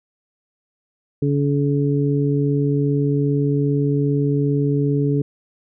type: harmonic tone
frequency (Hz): 142.5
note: C#3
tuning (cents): +48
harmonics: 1 / 2 / 3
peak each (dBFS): -18 / -21 / -23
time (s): 1.22-5.22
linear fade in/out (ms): 5
effects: none